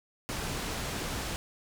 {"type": "low-pass noise", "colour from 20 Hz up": "pink", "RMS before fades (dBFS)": -35, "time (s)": [0.29, 1.36], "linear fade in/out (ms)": 0, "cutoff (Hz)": 10000, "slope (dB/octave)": 12, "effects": []}